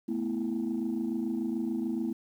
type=chord; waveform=sine; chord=A suspended second; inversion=none; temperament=equal; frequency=220 / 246.9 / 329.6 Hz; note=A3 / B3 / E4; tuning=0 / 0 / 0 cents; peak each=-32 / -32 / -32 dBFS; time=0.08-2.13 s; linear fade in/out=10 ms; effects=tanh soft clip ceiling -23 dBFS + 10-bit